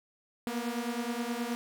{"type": "beating tone pair", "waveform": "sawtooth", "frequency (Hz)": [233.1, 242.6], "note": ["A#3", "B3"], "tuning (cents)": [0, -31], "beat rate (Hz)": 9.5, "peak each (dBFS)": -31, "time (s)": [0.47, 1.55], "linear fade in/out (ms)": 0, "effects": []}